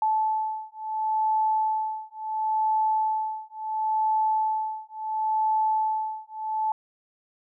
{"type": "beating tone pair", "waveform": "sine", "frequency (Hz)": [870, 870.72], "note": ["A5", "A5"], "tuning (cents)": [-20, -18], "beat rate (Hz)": 0.72, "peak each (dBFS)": -26, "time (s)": [0.02, 6.72], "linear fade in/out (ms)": 2, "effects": []}